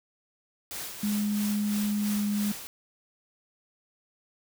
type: noise with tremolo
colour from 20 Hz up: white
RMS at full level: -36 dBFS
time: 0.71-2.67 s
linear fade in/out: 0 ms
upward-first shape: sine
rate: 3 Hz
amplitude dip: 50%
type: tone with pitch glide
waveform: sine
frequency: 207.7 to 206.4 Hz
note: G#3 to G#3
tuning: 0 to -10 cents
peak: -25 dBFS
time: 1.03-2.52 s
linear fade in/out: 5 ms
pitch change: -10 cents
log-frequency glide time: 2.12-2.21 s
effects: none